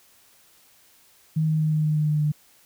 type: tone with pitch steps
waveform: sine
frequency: 157.4 / 156.31 / 155.23 / 154.16 / 153.1 / 152.04 / 150.99 / 149.95 Hz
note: D#3 / D#3 / D#3 / D#3 / D#3 / D#3 / D3 / D3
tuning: +20 / +8 / -4 / -16 / -28 / -40 / +48 / +36 cents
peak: -19 dBFS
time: 1.36-2.32 s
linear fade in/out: 10 ms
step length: 120 ms
effects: white hiss -57 dBFS RMS until 2.65 s